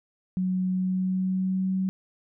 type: tone with pitch glide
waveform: sine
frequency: 185 to 188.78 Hz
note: F#3 to F#3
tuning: 0 to +35 cents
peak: -23 dBFS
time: 0.37-1.89 s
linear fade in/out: 0 ms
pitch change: +35 cents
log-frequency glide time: 0.7-1.76 s
effects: none